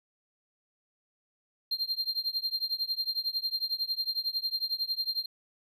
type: tone with tremolo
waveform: triangle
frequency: 4186 Hz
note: C8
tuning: in tune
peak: -24 dBFS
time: 1.71-5.26 s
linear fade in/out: 5 ms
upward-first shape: triangle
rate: 11 Hz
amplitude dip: 100%
effects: none